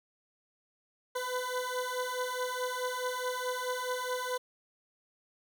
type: beating tone pair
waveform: 20% pulse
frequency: 499.5 / 504.2 Hz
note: B4 / B4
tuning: +20 / +36 cents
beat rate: 4.7 Hz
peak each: -31 / -30 dBFS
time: 1.15-4.38 s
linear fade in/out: 10 ms
effects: none